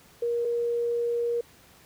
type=tone pair in turn; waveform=sine; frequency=472.8 / 472.8 Hz; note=A#4 / A#4; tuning=+24 / +24 cents; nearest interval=unison; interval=0 cents; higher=neither; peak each=-24 dBFS; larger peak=neither; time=0.22-0.45 / 0.45-1.41 s; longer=second; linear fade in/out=5 ms; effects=pink hiss -55 dBFS RMS until 1.85 s + high-pass 60 Hz 12 dB/octave